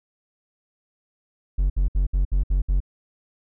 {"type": "tone bursts", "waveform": "triangle", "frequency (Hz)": 46.25, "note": "F#1", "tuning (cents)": 0, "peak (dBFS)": -15, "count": 7, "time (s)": [1.58, 2.804], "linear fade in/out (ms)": 10, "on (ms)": 120, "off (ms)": 64, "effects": []}